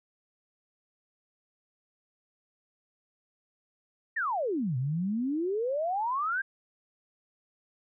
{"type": "exponential two-way sweep", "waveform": "sine", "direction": "down then up", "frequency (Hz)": [1904, 121.9, 1627], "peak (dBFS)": -27, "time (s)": [4.16, 6.42], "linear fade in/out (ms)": 10, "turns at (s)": 4.77, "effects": []}